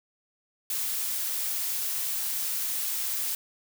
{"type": "noise", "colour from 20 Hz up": "blue", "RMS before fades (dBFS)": -30, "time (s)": [0.7, 3.35], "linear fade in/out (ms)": 2, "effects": []}